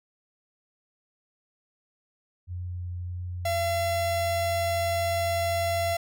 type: tone with vibrato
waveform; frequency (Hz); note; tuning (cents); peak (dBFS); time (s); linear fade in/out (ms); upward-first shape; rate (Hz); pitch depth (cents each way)
sine; 89; F2; +33; -31; 2.47-5.97; 50; triangle; 1.6; 9
type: tone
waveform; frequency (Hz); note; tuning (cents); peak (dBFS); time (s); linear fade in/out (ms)
45% pulse; 679; F5; -49; -25; 3.45-5.97; 5
effects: none